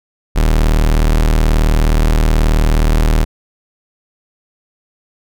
40% pulse tone, 38.89 Hz, D#1, in tune, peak -8 dBFS, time 0.35-3.25 s, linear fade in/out 20 ms, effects none

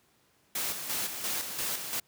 white noise with tremolo, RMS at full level -32 dBFS, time 0.55-2 s, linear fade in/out 5 ms, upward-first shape square, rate 2.9 Hz, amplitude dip 50%, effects pink hiss -67 dBFS RMS until 2.07 s + high-pass 100 Hz 12 dB/octave

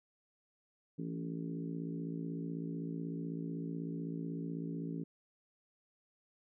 harmonic tone with a mistuned harmonic, 56 Hz, A1, 31 cents sharp, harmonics 3 / 4 / 5 / 6 / 7 / 8, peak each -40 / -47 / -42 / -52 / -50 / -54 dBFS, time 0.98-5.04 s, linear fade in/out 10 ms, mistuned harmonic 3, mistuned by -26 cents, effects none

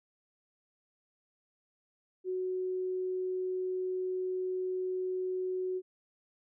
sine tone, 370 Hz, F#4, in tune, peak -31 dBFS, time 2.24-5.82 s, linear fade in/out 50 ms, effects none

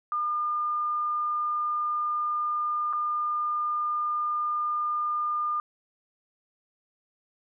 sine tone with dropouts, 1208 Hz, D6, 48 cents sharp, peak -25 dBFS, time 0.12-5.6 s, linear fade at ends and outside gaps 1 ms, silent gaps 2.928-2.933 s, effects none

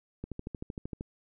click train, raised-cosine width 3 ms, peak -24 dBFS, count 11, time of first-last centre 0.24-1.009 s, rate 13 Hz, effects none

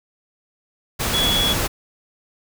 sine tone in noise, 3373 Hz, G#7, 26 cents sharp, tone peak -18 dBFS, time 1.13-1.54 s, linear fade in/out 20 ms, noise pink, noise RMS -22 dBFS, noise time 0.99-1.68 s, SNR +1 dB, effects none

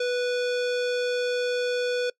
square tone with low-pass filter, 492.4 Hz, B4, 5 cents flat, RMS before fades -26 dBFS, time 0-2.1 s, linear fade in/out 5 ms, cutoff 4700 Hz, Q 1.4, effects noise-tail reverb RT60 0.1 s tail -23 dB re dry

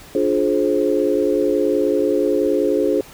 sine chord, D half-diminished seventh, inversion none, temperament just, 293.7 / 352.4 / 422.9 / 528.6 Hz, D4 / F4 / Ab4 / C5, 0 / +16 / +31 / +18 cents, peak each -21 / -21 / -19 / -21 dBFS, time 0.15-3.01 s, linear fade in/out 2 ms, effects pink hiss -42 dBFS RMS until 3.13 s

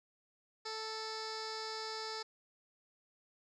15% pulse tone with low-pass filter, 440 Hz, A4, in tune, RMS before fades -42 dBFS, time 0.65-2.23 s, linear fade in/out 10 ms, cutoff 5300 Hz, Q 6.9, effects none

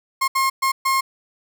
35% pulse tone bursts at uneven times, 1071 Hz, C6, 40 cents sharp, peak -15 dBFS, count 4, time 0.21-0.28 / 0.35-0.5 / 0.62-0.72 / 0.85-1.01 s, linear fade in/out 10 ms, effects none

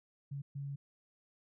sine tone bursts at uneven times, 140.2 Hz, C#3, 20 cents sharp, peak -38 dBFS, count 2, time 0.31-0.42 / 0.55-0.76 s, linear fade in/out 10 ms, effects none

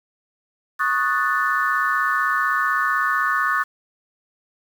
sine chord, D# half-diminished seventh, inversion third, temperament equal, 1108.7 / 1244.5 / 1480 / 1760 Hz, C#6 / D#6 / F#6 / A6, 0 / 0 / 0 / 0 cents, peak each -23 dBFS, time 0.79-3.64 s, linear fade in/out 20 ms, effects tanh soft clip ceiling -7 dBFS + 7-bit

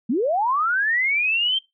sine linear sweep, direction up, 201 to 3173 Hz, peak -18 dBFS, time 0.09-1.59 s, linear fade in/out 10 ms, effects noise-tail reverb RT60 0.2 s tail -22 dB re dry

